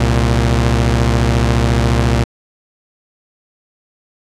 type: tone pair together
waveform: sawtooth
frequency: 65.41 / 116.54 Hz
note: C2 / A#2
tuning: 0 / 0 cents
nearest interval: minor seventh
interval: 1000 cents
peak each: -10 dBFS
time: 0-2.24 s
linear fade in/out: 5 ms
effects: low-pass 8000 Hz 12 dB/octave